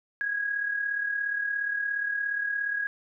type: tone with amplitude modulation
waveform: sine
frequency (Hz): 1650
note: G#6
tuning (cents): -12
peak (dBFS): -24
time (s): 0.21-2.87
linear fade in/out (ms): 0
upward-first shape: sine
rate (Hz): 37.1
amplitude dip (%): 55
effects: none